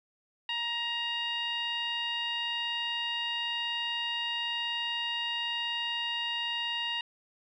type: tone with low-pass filter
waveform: 15% pulse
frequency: 941 Hz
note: A#5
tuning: 16 cents sharp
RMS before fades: -33 dBFS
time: 0.49-7.01 s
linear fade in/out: 2 ms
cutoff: 3200 Hz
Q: 4.6
effects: none